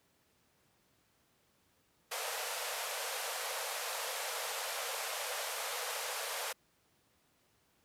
pink band-pass noise, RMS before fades -39 dBFS, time 2.11-6.53 s, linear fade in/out 10 ms, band 460 to 14000 Hz, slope 96 dB/octave, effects pink hiss -72 dBFS RMS until 7.84 s + high-pass 80 Hz 12 dB/octave

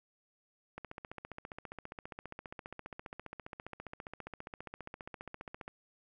click train, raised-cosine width 0.5 ms, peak -28 dBFS, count 74, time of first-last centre 0.78-5.679 s, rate 14.9 Hz, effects none

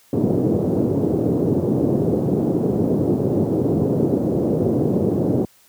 white band-pass noise, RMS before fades -19 dBFS, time 0.13-5.45 s, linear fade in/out 2 ms, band 100 to 430 Hz, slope 24 dB/octave, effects white hiss -54 dBFS RMS until 5.68 s + high-pass 60 Hz 12 dB/octave

